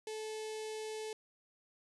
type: tone with notch filter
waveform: sawtooth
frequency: 434.6 Hz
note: A4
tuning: 21 cents flat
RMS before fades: -42 dBFS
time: 0.07-1.13 s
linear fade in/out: 2 ms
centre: 1300 Hz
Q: 0.88
effects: resampled to 24000 Hz